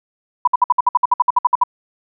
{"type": "tone bursts", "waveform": "sine", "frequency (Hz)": 987, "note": "B5", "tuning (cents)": -1, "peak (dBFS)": -8, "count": 15, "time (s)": [0.45, 1.637], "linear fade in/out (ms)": 5, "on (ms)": 25, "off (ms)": 58, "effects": []}